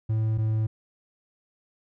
triangle tone pair in turn, 110 / 109.61 Hz, A2 / A2, 0 / -6 cents, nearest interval unison, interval 6 cents, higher first, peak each -20 dBFS, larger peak neither, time 0.09-0.38 / 0.38-0.67 s, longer neither, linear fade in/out 10 ms, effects none

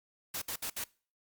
white noise bursts, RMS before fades -37 dBFS, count 4, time 0.34-0.841 s, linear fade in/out 5 ms, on 78 ms, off 63 ms, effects noise-tail reverb RT60 0.4 s tail -23 dB re dry + Opus 48 kbps

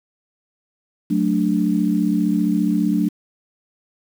sine chord, D major, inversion first, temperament equal, 185 / 220 / 293.7 Hz, F#3 / A3 / D4, 0 / 0 / 0 cents, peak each -20 dBFS, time 1.1-3.09 s, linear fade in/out 10 ms, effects 7-bit

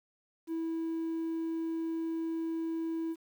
triangle tone, 327.1 Hz, E4, 13 cents flat, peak -29 dBFS, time 0.47-3.16 s, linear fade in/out 50 ms, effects tanh soft clip ceiling -26 dBFS + 10-bit

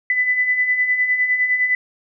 sine beating tone pair, 1991 / 2000.8 Hz, B6 / B6, +14 / +22 cents, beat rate 9.8 Hz, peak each -24 / -16 dBFS, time 0.1-1.75 s, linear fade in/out 2 ms, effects none

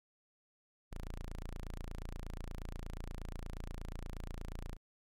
sawtooth tone, 28.4 Hz, A#0, 44 cents flat, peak -37 dBFS, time 0.91-4.77 s, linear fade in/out 20 ms, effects MP3 64 kbps

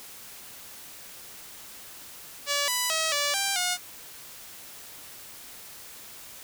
5% pulse tone with pitch steps, 573 / 990 / 641 / 578 / 789 / 720 Hz, D5 / B5 / E5 / D5 / G5 / F#5, -43 / +4 / -49 / -28 / +11 / -47 cents, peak -13 dBFS, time 2.46-3.78 s, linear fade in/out 50 ms, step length 220 ms, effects white hiss -45 dBFS RMS until 6.43 s

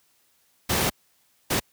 pink noise bursts at uneven times, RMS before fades -23 dBFS, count 2, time 0.69-0.9 / 1.5-1.6 s, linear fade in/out 10 ms, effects white hiss -65 dBFS RMS until 1.72 s + high-pass 60 Hz 12 dB/octave

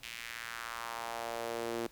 sawtooth tone with high-pass filter sweep, 116.54 Hz, A#2, in tune, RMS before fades -40 dBFS, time 0.03-1.87 s, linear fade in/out 5 ms, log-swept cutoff 2600 to 330 Hz, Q 2.1, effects pink hiss -60 dBFS RMS until 1.91 s

